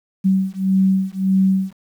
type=beating tone pair; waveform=sine; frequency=190 / 191.7 Hz; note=F#3 / G3; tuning=+46 / -38 cents; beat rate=1.7 Hz; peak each=-17 dBFS; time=0.24-1.73 s; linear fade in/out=20 ms; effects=8-bit